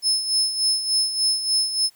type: tone with tremolo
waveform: 35% pulse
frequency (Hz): 5220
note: E8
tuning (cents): -18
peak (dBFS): -14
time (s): 0.02-1.9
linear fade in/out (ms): 50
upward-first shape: sine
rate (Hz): 3.4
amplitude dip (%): 65
effects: white hiss -58 dBFS RMS until 1.95 s